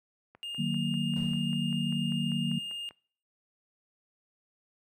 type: click train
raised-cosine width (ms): 0.5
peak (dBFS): -36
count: 14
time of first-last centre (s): 0.35-2.909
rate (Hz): 5.08
type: tone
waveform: triangle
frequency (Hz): 2826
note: F7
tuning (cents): +20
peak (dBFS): -34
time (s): 0.43-2.89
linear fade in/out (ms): 0
type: chord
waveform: sine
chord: D# minor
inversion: none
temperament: equal with one note detuned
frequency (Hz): 152.45 / 185 / 233.1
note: D#3 / F#3 / A#3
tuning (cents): -35 / 0 / 0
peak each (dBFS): -32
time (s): 0.58-2.59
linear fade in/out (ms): 10
type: noise with exponential decay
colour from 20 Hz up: brown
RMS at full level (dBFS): -38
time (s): 1.16-1.85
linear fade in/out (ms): 2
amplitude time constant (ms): 150
effects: noise-tail reverb RT60 0.5 s tail -24 dB re dry + high-pass 80 Hz 12 dB/octave